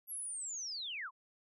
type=linear sweep; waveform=sine; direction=down; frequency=11670 to 934 Hz; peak=-39 dBFS; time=0.07-1.11 s; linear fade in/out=50 ms; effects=none

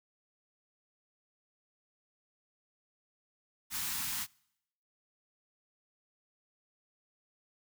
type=band-stop noise; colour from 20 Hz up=white; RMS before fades=-36 dBFS; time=3.7-4.27 s; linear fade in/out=50 ms; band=290 to 820 Hz; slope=48 dB/octave; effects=noise-tail reverb RT60 0.8 s tail -26 dB re dry

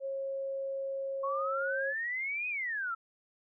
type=tone; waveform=sine; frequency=543 Hz; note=C#5; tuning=36 cents flat; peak=-33 dBFS; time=0-1.94 s; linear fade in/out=50 ms
type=exponential two-way sweep; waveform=sine; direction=up then down; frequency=1086 to 2524 to 1308 Hz; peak=-32 dBFS; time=1.23-2.95 s; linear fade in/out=10 ms; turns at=2.48 s
effects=none

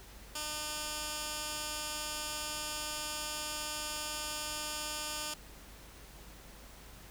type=tone with band-pass filter; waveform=15% pulse; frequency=302.5 Hz; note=D#4; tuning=49 cents flat; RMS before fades=-39 dBFS; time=0.35-5.34 s; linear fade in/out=5 ms; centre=7200 Hz; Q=0.68; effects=added 50 Hz sine -54 dBFS peak until 7.1 s + pink hiss -54 dBFS RMS until 7.1 s

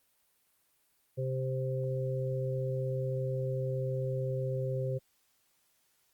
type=harmonic tone; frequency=130.81 Hz; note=C3; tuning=in tune; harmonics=1 / 3 / 4; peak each=-32 / -39 / -36 dBFS; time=1.17-4.99 s; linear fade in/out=20 ms; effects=white hiss -72 dBFS RMS until 6.13 s + Opus 32 kbps

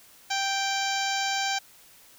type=harmonic tone; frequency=784 Hz; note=G5; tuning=in tune; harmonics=1 / 2 / 3 / 4 / 5 / 6 / 7 / 8 / 9; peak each=-29 / -32 / -34 / -35 / -36 / -37 / -37 / -38 / -39 dBFS; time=0.3-1.59 s; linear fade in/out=10 ms; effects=white hiss -54 dBFS RMS until 2.18 s

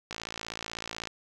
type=click train; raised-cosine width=0.2 ms; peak=-18 dBFS; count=55; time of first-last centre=0.11-1.073 s; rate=56.1 Hz; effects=none

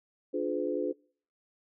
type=chord; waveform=sine; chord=D diminished seventh; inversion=none; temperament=just; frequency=293.7 / 352.4 / 422.9 / 507.5 Hz; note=D4 / F4 / Ab4 / Cb5; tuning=0 / +16 / +31 / +47 cents; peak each=-34 dBFS; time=0.33-0.93 s; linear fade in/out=20 ms; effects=noise-tail reverb RT60 0.5 s tail -25 dB re dry

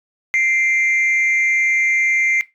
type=tone pair together; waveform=sine; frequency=2090 / 2352 Hz; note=C7 / D7; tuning=-2 / +2 cents; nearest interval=major second; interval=204 cents; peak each=-12 / -22 dBFS; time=0.34-2.41 s; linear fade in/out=0 ms; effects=noise-tail reverb RT60 0.2 s tail -18 dB re dry + tanh soft clip ceiling -11 dBFS

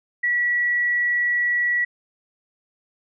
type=tone; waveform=sine; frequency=1938 Hz; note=B6; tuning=33 cents flat; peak=-18 dBFS; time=0.23-1.85 s; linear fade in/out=10 ms; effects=none

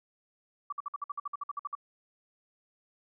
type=tone bursts; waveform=sine; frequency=1153 Hz; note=D6; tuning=32 cents flat; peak=-32 dBFS; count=14; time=0.7-1.752 s; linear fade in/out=5 ms; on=25 ms; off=54 ms; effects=none

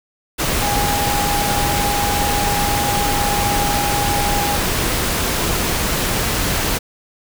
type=tone in noise; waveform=sine; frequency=818 Hz; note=G#5; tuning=26 cents flat; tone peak=-20 dBFS; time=0.61-4.57 s; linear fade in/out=20 ms; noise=pink; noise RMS=-19 dBFS; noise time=0.38-6.79 s; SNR=-4 dB; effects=none

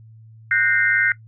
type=tone cluster; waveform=sine; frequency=1469 / 1571 / 1845 / 2087 Hz; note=F#6 / G6 / A#6 / C7; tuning=-13 / +3 / -18 / -5 cents; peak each=-21 dBFS; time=0.51-1.12 s; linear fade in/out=2 ms; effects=noise-tail reverb RT60 0.1 s tail -18 dB re dry + added 111 Hz sine -42 dBFS peak until 1.27 s

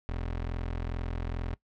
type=tone; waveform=25% pulse; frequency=42.36 Hz; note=E1; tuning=48 cents sharp; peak=-28 dBFS; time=0.09-1.54 s; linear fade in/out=0 ms; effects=noise-tail reverb RT60 0.1 s tail -20 dB re dry + low-pass 3000 Hz 12 dB/octave

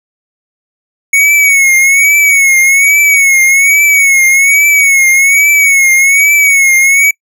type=tone with vibrato; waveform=square; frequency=2217 Hz; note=C#7; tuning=in tune; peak=-5 dBFS; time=1.13-7.11 s; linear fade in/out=5 ms; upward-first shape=triangle; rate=1.2 Hz; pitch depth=86 cents each way; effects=noise-tail reverb RT60 0.1 s tail -25 dB re dry

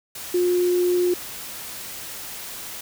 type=tone in noise; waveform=sine; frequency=356.8 Hz; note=F4; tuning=37 cents sharp; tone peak=-17 dBFS; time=0.34-1.14 s; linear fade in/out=5 ms; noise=white; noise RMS=-35 dBFS; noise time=0.15-2.81 s; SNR=+15 dB; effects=none

